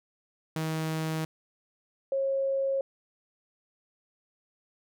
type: tone pair in turn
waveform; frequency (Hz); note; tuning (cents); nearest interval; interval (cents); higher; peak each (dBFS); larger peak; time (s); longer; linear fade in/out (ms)
sawtooth / sine; 158.8 / 542.8; D#3 / C#5; +36 / -36; octave + major sixth; 2128; second; -25; neither; 0.56-1.25 / 2.12-2.81; neither; 2
effects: none